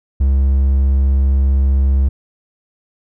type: tone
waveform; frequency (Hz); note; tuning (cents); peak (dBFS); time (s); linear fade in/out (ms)
triangle; 67.6; C#2; -43; -8; 0.2-2.09; 10
effects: none